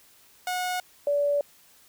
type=tone pair in turn; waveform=sawtooth / sine; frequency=728 / 576.1 Hz; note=F#5 / D5; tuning=-28 / -33 cents; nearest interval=major third; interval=405 cents; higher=first; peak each=-23 / -21 dBFS; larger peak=second; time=0.47-0.8 / 1.07-1.41 s; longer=second; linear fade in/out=2 ms; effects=white hiss -57 dBFS RMS until 1.88 s